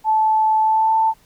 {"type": "tone with pitch glide", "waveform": "sine", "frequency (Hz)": [872, 887.2], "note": ["A5", "A5"], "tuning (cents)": [-16, 14], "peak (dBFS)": -13, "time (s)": [0.04, 1.14], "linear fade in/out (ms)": 50, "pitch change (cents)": 30, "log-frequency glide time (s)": [0.61, 0.95], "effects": ["pink hiss -55 dBFS RMS until 1.25 s"]}